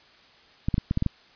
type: clicks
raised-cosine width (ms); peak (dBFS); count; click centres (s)
5; -11; 7; 0.685 / 0.742 / 0.781 / 0.911 / 0.974 / 1.024 / 1.063
effects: white hiss -55 dBFS RMS until 1.35 s + resampled to 11025 Hz